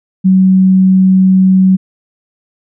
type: tone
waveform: sine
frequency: 188.2 Hz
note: F#3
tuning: 30 cents sharp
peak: -4 dBFS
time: 0.24-1.77 s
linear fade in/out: 20 ms
effects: none